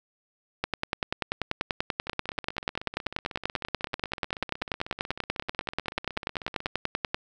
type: two click trains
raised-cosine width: 0.3 ms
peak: -10 / -21 dBFS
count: 68 / 75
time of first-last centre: 0.64-7.145 / 2.07-6.666 s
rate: 10.3 / 16.1 Hz
effects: none